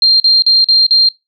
sine tone bursts, 4186 Hz, C8, in tune, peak -5 dBFS, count 5, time 0.02-1.088 s, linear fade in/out 2 ms, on 180 ms, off 42 ms, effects noise-tail reverb RT60 0.2 s tail -21 dB re dry

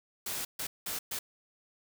white noise bursts at uneven times, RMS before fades -36 dBFS, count 4, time 0.26-0.45 / 0.59-0.67 / 0.86-0.99 / 1.11-1.19 s, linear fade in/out 5 ms, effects none

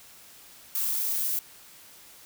violet noise with high-pass filter sweep, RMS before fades -28 dBFS, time 0.75-1.39 s, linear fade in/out 2 ms, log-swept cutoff 1100 to 490 Hz, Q 3.6, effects white hiss -51 dBFS RMS until 2.25 s

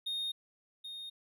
triangle tone with echo, 3698 Hz, A#7, 15 cents flat, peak -32 dBFS, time 0.06-0.32 s, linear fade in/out 10 ms, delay 780 ms, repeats 1, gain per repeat -8 dB, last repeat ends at 1.1 s, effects none

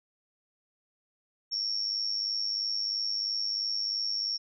sine tone with amplitude modulation, 5480 Hz, F8, 34 cents flat, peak -25 dBFS, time 1.51-4.38 s, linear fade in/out 20 ms, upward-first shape sine, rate 103 Hz, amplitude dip 75%, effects none

